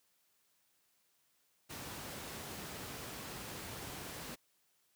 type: noise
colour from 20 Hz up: pink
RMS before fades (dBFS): -45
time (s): 1.69-4.36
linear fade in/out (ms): 20
effects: white hiss -75 dBFS RMS until 4.95 s + high-pass 80 Hz 12 dB/octave